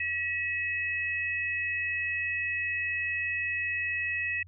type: tone pair together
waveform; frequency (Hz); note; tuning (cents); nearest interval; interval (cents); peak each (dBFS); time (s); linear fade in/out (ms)
sine; 1927 / 2572; B6 / E7; -43 / -43; perfect fourth; 500; -31 / -31; 0-4.43; 5
effects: added 90 Hz sine -49 dBFS peak until 4.47 s